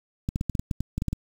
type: clicks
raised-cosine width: 5 ms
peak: -14 dBFS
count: 12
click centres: 0.289 / 0.359 / 0.411 / 0.497 / 0.552 / 0.595 / 0.712 / 0.806 / 0.98 / 1.021 / 1.083 / 1.13 s
effects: 7-bit